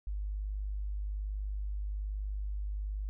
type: tone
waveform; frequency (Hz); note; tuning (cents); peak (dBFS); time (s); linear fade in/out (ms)
sine; 50.6; G#1; -44; -33; 0.07-3.09; 0
effects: none